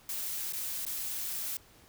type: noise with dropouts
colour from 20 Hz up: blue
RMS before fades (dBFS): -36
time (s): 0.09-1.57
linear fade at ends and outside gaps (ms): 2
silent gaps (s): 0.524-0.533 / 0.852-0.864
effects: pink hiss -59 dBFS RMS until 1.88 s